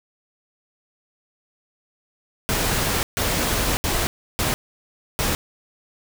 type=noise bursts at uneven times; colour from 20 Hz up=pink; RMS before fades=-22 dBFS; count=5; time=2.49-3.03 / 3.17-3.77 / 3.84-4.07 / 4.39-4.54 / 5.19-5.35 s; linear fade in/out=0 ms; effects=none